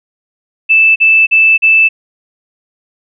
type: tone bursts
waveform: sine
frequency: 2637 Hz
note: E7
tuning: in tune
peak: -4 dBFS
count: 4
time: 0.69-1.89 s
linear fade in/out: 20 ms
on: 270 ms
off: 40 ms
effects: none